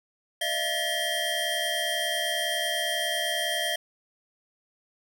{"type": "tone cluster", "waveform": "square", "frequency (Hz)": [610, 680, 1744, 1915, 3189], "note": ["D#5", "F5", "A6", "A#6", "G7"], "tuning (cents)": [-34, -46, -16, 46, 29], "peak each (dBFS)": [-35, -34, -36, -34, -30], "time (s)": [0.41, 3.76], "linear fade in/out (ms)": 5, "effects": []}